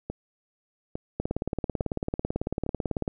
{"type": "two click trains", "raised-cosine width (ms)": 2, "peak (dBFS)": [-18, -14], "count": [4, 35], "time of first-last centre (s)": [[0.1, 2.664], [1.2, 3.078]], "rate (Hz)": [1.17, 18.1], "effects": []}